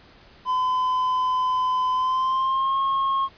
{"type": "tone with pitch glide", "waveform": "triangle", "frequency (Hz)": [1016, 1082.7], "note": ["B5", "C#6"], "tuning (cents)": [49, -41], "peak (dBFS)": -18, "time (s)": [0.45, 3.29], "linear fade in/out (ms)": 50, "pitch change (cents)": 110, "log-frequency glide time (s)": [1.92, 2.8], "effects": ["pink hiss -51 dBFS RMS until 3.37 s", "resampled to 11025 Hz"]}